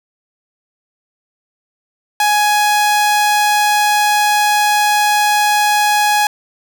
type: tone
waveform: sawtooth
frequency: 835 Hz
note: G#5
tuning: 9 cents sharp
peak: -7 dBFS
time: 2.2-6.27 s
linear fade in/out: 2 ms
effects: none